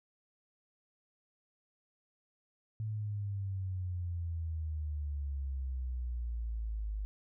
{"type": "exponential sweep", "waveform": "sine", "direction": "down", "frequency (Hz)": [109.8, 51], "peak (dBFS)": -34, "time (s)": [2.8, 7.05], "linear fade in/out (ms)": 0, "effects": []}